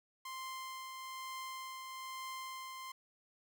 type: tone with tremolo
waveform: sawtooth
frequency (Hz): 1046.5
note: C6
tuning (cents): 0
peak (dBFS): -38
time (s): 0.25-2.92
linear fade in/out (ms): 5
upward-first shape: triangle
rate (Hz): 1.1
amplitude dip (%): 35
effects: none